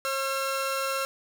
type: tone pair together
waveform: sawtooth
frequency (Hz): 539.4 / 1357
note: C#5 / E6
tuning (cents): -47 / +50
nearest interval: octave + major third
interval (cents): 1597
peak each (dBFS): -26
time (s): 0.05-1.05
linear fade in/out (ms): 0
effects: none